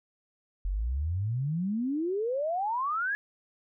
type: exponential sweep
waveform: sine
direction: up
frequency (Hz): 43.33 to 1716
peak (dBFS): -27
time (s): 0.65-3.15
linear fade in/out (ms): 0
effects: none